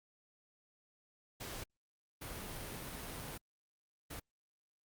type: noise bursts at uneven times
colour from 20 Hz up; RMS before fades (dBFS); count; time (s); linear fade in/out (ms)
pink; -45; 3; 1.4-1.64 / 2.21-3.38 / 4.1-4.2; 10
effects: Opus 48 kbps